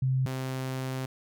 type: tone pair in turn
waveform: sine / sawtooth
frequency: 130.81 / 130.81 Hz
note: C3 / C3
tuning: 0 / 0 cents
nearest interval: unison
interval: 0 cents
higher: neither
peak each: -23 / -27 dBFS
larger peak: first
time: 0.02-0.26 / 0.26-1.06 s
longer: second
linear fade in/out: 5 ms
effects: none